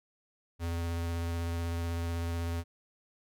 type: tone with vibrato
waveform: square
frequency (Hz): 84.5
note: E2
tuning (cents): +43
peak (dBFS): -32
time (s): 0.59-2.64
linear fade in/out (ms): 50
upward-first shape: square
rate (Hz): 16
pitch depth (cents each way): 10
effects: none